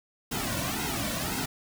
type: noise with flanger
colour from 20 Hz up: pink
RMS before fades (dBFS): -31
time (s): 0.31-1.46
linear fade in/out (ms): 10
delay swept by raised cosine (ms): 1.7 to 2.46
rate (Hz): 1.9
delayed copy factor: -0.95
effects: none